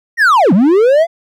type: linear two-way sweep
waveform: triangle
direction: down then up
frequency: 1927 to 165.1 to 694 Hz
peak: -4 dBFS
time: 0.17-1.07 s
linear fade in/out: 50 ms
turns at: 0.53 s
effects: none